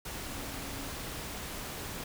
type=tone in noise; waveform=sine; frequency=277.2 Hz; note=C#4; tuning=in tune; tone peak=-46 dBFS; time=0.28-0.9 s; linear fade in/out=5 ms; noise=pink; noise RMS=-40 dBFS; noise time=0.05-2.04 s; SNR=-9 dB; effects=none